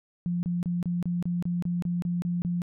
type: tone bursts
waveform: sine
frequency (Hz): 174.61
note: F3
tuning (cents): 0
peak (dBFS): -25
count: 12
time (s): 0.26-2.619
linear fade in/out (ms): 0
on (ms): 170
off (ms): 29
effects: none